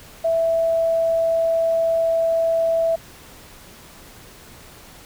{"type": "tone", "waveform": "sine", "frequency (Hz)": 659.3, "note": "E5", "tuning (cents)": 0, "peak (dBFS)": -16, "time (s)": [0.24, 2.96], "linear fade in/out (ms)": 10, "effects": ["pink hiss -44 dBFS RMS until 5.05 s"]}